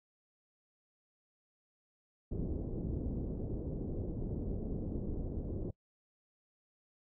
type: low-pass noise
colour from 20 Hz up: pink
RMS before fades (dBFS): -38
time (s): 2.31-5.71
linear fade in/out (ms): 10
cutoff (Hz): 440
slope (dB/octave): 24
effects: noise-tail reverb RT60 0.1 s tail -24 dB re dry